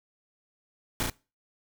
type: noise with echo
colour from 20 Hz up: pink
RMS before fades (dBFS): -28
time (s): 1-1.03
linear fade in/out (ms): 0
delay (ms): 34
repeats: 2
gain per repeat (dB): -2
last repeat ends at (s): 1.098
effects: noise-tail reverb RT60 0.3 s tail -22 dB re dry